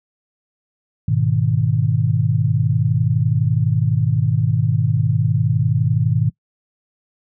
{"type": "chord", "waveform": "sine", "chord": "G# minor", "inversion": "none", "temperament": "equal", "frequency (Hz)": [103.83, 123.47, 155.56], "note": ["G#2", "B2", "D#3"], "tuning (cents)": [0, 0, 0], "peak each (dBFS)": [-19, -18, -19], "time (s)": [1.08, 6.3], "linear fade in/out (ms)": 5, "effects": ["noise-tail reverb RT60 0.1 s tail -23 dB re dry"]}